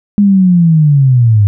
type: linear sweep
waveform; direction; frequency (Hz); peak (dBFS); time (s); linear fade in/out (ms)
sine; down; 206.9 to 99; -4; 0.18-1.47; 0
effects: none